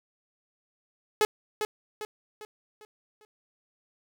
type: tone with echo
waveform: sawtooth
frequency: 426.3 Hz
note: G#4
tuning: 45 cents sharp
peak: -16 dBFS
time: 1.21-1.25 s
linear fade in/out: 0 ms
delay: 400 ms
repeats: 5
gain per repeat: -7 dB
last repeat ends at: 3.25 s
effects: none